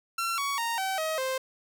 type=tone with pitch steps; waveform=sawtooth; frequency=1358 / 1122.3 / 927.5 / 766.6 / 633.5 / 523.6 Hz; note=F6 / C#6 / A#5 / G5 / D#5 / C5; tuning=-49 / +21 / -9 / -39 / +31 / +1 cents; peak=-24 dBFS; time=0.18-1.38 s; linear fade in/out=5 ms; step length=200 ms; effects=none